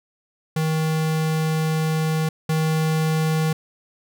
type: tone pair in turn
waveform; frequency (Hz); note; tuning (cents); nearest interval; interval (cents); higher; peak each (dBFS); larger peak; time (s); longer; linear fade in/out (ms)
square; 158 / 158; D#3 / D#3; +27 / +27; unison; 0; neither; -20 / -19; second; 0.56-2.29 / 2.49-3.53; first; 5
effects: none

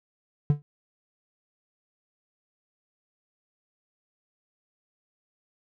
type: tone with exponential decay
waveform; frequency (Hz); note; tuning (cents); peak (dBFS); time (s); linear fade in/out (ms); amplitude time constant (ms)
triangle; 146.2; D3; -7; -12; 0.5-0.62; 0; 25
effects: none

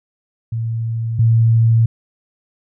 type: tone pair in turn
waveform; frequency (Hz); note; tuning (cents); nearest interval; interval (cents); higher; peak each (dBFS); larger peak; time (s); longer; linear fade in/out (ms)
sine; 114.1 / 114.1; A#2 / A#2; -37 / -37; unison; 0; neither; -18 / -9; second; 0.52-1.19 / 1.19-1.86; neither; 5
effects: none

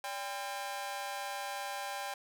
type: tone with amplitude modulation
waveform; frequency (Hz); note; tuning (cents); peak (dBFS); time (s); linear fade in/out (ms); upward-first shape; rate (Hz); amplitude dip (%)
sawtooth; 798; G5; +31; -29; 0.04-2.14; 2; sine; 223; 100
effects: none

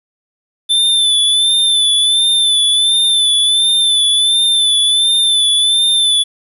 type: tone with vibrato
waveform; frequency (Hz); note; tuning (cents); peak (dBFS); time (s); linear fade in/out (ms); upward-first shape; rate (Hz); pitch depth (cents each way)
square; 3525; A7; +2; -10; 0.69-6.24; 20; sine; 1.4; 43
effects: resampled to 32000 Hz + 8-bit

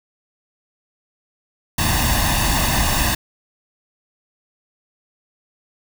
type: noise with comb filter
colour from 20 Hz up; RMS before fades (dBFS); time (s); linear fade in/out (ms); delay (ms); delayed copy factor
pink; -18; 1.78-3.15; 5; 1.1; +0.75
effects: none

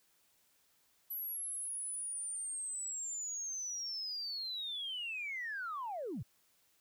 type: linear sweep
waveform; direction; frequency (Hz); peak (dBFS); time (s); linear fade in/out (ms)
sine; down; 11840 to 83.2; -37; 1.1-6.23; 10
effects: tanh soft clip ceiling -33 dBFS + white hiss -72 dBFS RMS until 6.8 s

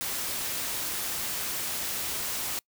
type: noise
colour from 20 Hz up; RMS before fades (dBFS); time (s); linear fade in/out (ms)
white; -32; 0.01-2.59; 0
effects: noise-tail reverb RT60 0.1 s tail -26 dB re dry

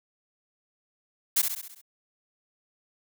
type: noise with echo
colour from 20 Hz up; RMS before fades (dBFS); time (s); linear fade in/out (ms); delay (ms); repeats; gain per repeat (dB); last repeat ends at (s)
blue; -22; 1.36-1.42; 10; 66; 6; -5; 1.816
effects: none

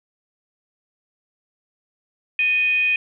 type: tone with frequency modulation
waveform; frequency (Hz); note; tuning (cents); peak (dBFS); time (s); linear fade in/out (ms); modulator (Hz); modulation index
sine; 2489; D#7; 0; -16; 2.39-2.96; 2; 681; 0.27
effects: none

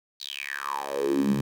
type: tone with high-pass filter sweep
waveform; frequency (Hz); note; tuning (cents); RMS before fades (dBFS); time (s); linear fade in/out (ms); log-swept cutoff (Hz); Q
10% pulse; 69.9; C#2; +15; -28; 0.2-1.41; 5; 4300 to 150; 7.6
effects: none

